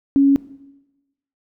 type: tone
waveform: sine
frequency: 277.2 Hz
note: C#4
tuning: in tune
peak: -10 dBFS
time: 0.16-0.36 s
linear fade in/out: 0 ms
effects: noise-tail reverb RT60 1.0 s tail -18 dB re dry